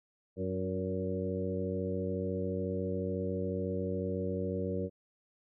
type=harmonic tone with a mistuned harmonic; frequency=94 Hz; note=F#2; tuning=28 cents sharp; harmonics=1 / 2 / 3 / 4 / 5 / 6; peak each=-38 / -37 / -41 / -40 / -37 / -41 dBFS; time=0.36-4.9 s; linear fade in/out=50 ms; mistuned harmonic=4; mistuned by=-38 cents; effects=none